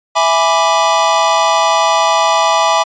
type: chord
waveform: square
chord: E dominant seventh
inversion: none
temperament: equal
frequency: 659.3 / 830.6 / 987.8 / 1174.7 Hz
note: E5 / G#5 / B5 / D6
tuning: 0 / 0 / 0 / 0 cents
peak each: -16 dBFS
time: 0.15-2.84 s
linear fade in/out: 20 ms
effects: resampled to 16000 Hz